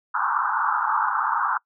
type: band-pass noise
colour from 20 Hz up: pink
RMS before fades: -23 dBFS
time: 0.14-1.58 s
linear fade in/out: 10 ms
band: 840 to 1500 Hz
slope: 96 dB/octave
effects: noise-tail reverb RT60 0.1 s tail -26 dB re dry